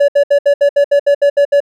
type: tone bursts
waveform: triangle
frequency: 570 Hz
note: C#5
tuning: 48 cents sharp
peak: -4 dBFS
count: 11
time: 0-1.604 s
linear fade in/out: 10 ms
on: 84 ms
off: 68 ms
effects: none